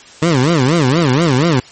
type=tone with vibrato; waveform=20% pulse; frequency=147.2 Hz; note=D3; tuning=4 cents sharp; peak=-5 dBFS; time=0.22-1.6 s; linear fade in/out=5 ms; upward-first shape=sine; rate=4.2 Hz; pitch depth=290 cents each way; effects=white hiss -39 dBFS RMS until 1.71 s + MP3 32 kbps